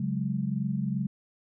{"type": "chord", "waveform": "sine", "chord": "C# suspended fourth", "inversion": "none", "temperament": "equal", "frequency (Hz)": [138.59, 185, 207.7], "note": ["C#3", "F#3", "G#3"], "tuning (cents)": [0, 0, 0], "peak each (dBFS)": -31, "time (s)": [0, 1.07], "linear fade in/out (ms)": 5, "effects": []}